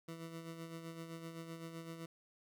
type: tone with tremolo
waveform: 20% pulse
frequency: 164.81 Hz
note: E3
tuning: in tune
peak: -39 dBFS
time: 0.08-2.06 s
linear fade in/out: 5 ms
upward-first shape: sine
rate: 7.8 Hz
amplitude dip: 50%
effects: none